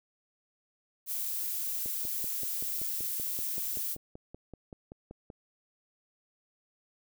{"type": "noise", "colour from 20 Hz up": "violet", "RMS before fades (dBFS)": -34, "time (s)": [1.06, 3.97], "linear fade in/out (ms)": 50}
{"type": "click train", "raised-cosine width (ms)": 2, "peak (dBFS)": -31, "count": 19, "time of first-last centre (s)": [1.86, 5.302], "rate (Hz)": 5.23}
{"effects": []}